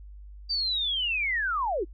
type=linear sweep; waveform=sine; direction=down; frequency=4701 to 298 Hz; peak=-25 dBFS; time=0.49-1.85 s; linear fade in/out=20 ms; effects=noise-tail reverb RT60 0.1 s tail -23 dB re dry + added 50 Hz sine -42 dBFS peak until 1.93 s